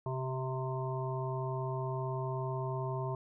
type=harmonic tone with a mistuned harmonic; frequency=130.81 Hz; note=C3; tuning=in tune; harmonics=1 / 3 / 5 / 7 / 8; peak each=-35 / -40 / -42 / -43 / -44 dBFS; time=0.06-3.15 s; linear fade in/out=2 ms; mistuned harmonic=3; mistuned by=-17 cents; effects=none